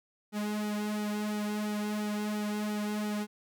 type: tone with flanger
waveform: sawtooth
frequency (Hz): 209.9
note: G#3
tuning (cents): +19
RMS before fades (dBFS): -33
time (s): 0.32-3.27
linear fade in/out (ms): 50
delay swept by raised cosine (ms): 1.8 to 3.1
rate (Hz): 2.9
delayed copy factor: -0.95
effects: none